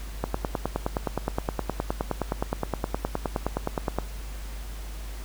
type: click train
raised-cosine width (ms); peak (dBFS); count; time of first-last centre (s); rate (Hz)
1; -11; 37; 0.24-3.986; 9.61
effects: added 50 Hz sine -34 dBFS peak until 5.24 s + pink hiss -45 dBFS RMS until 5.24 s